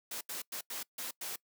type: noise bursts at uneven times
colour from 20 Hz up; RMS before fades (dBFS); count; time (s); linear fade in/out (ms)
white; -40; 6; 0.11-0.21 / 0.29-0.42 / 0.52-0.61 / 0.7-0.83 / 0.98-1.11 / 1.21-1.36; 5
effects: noise-tail reverb RT60 0.1 s tail -23 dB re dry + high-pass 200 Hz 12 dB/octave